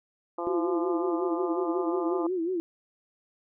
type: harmonic tone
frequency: 171.9 Hz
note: F3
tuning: 27 cents flat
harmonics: 2 / 3 / 4 / 5 / 6 / 7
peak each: -34 / -36 / -37 / -38 / -39 / -39 dBFS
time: 0.38-2.27 s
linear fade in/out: 5 ms
type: tone with vibrato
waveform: sine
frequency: 349.2 Hz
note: F4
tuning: in tune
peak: -26 dBFS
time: 0.47-2.6 s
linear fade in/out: 0 ms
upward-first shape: sine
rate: 5.5 Hz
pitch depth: 130 cents each way
effects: none